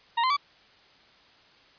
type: tone with pitch steps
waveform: 40% pulse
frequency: 932.3 / 1034.5 / 1147.8 Hz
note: A#5 / C6 / D6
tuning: 0 / -20 / -40 cents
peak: -21 dBFS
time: 0.17-0.368 s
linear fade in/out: 10 ms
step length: 66 ms
effects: white hiss -57 dBFS RMS until 1.78 s + resampled to 11025 Hz